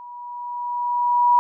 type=tone with level ramp; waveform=sine; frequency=969 Hz; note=B5; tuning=33 cents flat; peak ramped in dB=-36 to -11 dBFS; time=0-1.39 s; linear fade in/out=0 ms; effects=none